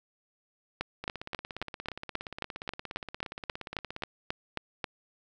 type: two click trains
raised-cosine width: 0.3 ms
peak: -22 / -15 dBFS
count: 52 / 16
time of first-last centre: 1.04-4.022 / 0.81-4.842 s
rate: 17.1 / 3.72 Hz
effects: none